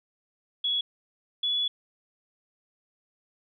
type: tone pair in turn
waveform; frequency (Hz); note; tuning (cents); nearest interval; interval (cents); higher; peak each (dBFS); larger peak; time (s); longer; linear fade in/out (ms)
sine; 3366 / 3411; G#7 / G#7; +23 / +46; unison; 23; second; -24; neither; 0.64-0.81 / 1.43-1.68; second; 5
effects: none